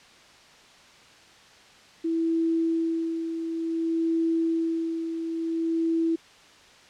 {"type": "tone with tremolo", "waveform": "sine", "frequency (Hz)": 328.8, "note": "E4", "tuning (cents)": -4, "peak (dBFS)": -21, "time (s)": [2.04, 6.16], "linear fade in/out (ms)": 10, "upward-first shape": "sine", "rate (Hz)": 0.56, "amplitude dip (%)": 55, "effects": ["white hiss -52 dBFS RMS until 6.89 s", "low-pass 5000 Hz 12 dB/octave"]}